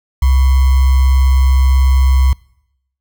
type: tone with sample-and-hold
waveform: sine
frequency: 65.8 Hz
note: C2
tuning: 10 cents sharp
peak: -7 dBFS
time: 0.22-2.33 s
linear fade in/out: 5 ms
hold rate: 1050 Hz
effects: noise-tail reverb RT60 0.8 s tail -24 dB re dry